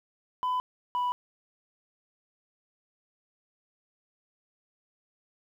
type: tone pair in turn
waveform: sine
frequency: 1003 / 985.8 Hz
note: B5 / B5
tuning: +26 / -3 cents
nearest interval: unison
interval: 29 cents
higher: first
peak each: -23 dBFS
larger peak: neither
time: 0.43-0.6 / 0.95-1.12 s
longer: neither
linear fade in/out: 0 ms
effects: tanh soft clip ceiling -25 dBFS + 10-bit